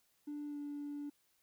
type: tone with pitch glide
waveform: triangle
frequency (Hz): 293.7 to 289.8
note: D4 to D4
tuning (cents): 0 to -23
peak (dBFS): -37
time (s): 0.27-1.1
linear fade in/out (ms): 10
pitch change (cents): -23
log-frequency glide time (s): 0.47-0.58
effects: tanh soft clip ceiling -37 dBFS + white hiss -75 dBFS RMS until 1.42 s